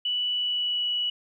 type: tone with pitch glide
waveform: sine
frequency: 2960 to 2940 Hz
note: F#7 to F#7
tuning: 0 to -12 cents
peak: -24 dBFS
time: 0.05-1.1 s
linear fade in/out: 5 ms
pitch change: -12 cents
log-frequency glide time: 0.32-0.84 s
effects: 11-bit